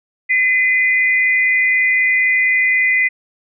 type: tone pair together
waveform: sine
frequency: 2031 / 2438 Hz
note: B6 / D#7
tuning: +48 / -36 cents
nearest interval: minor third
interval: 316 cents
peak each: -12 / -20 dBFS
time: 0.29-3.09 s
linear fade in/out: 20 ms
effects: none